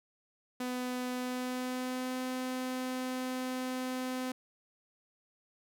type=tone with pitch glide; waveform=sawtooth; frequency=250.3 to 255.7 Hz; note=B3 to C4; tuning=+23 to -40 cents; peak=-30 dBFS; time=0.6-4.32 s; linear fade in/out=5 ms; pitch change=+37 cents; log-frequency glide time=1.14-2.19 s; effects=none